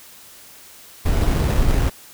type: noise with sample-and-hold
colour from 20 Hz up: brown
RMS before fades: -17 dBFS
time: 1.05-1.9 s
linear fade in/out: 10 ms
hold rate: 4410 Hz
effects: white hiss -44 dBFS RMS until 2.13 s